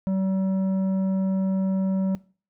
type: tone with tanh clipping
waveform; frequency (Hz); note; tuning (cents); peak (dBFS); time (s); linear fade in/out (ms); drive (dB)
triangle; 190.8; G3; -47; -23; 0.07-2.15; 0; 13
effects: noise-tail reverb RT60 0.4 s tail -21 dB re dry